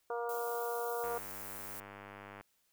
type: harmonic tone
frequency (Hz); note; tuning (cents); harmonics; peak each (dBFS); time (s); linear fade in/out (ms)
236.3; A#3; +24; 2 / 3 / 4 / 5 / 6; -37 / -41 / -43 / -45 / -47; 0.1-1.18; 2
type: noise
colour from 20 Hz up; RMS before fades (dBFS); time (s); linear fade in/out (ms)
violet; -46; 0.29-1.8; 2
type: click train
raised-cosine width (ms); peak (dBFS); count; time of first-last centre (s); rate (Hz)
0.5; -33; 138; 1.04-2.41; 100
effects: white hiss -75 dBFS RMS until 2.72 s